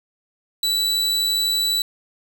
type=tone; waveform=40% pulse; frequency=3951 Hz; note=B7; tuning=in tune; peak=-17 dBFS; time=0.63-1.82 s; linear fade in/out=2 ms; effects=none